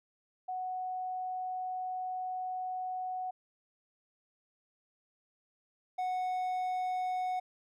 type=tone pair in turn; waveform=sine / triangle; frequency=740 / 736.8 Hz; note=F#5 / F#5; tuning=0 / -7 cents; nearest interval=unison; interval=7 cents; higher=first; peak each=-34 / -29 dBFS; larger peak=second; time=0.48-3.31 / 5.98-7.4 s; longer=first; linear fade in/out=10 ms; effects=none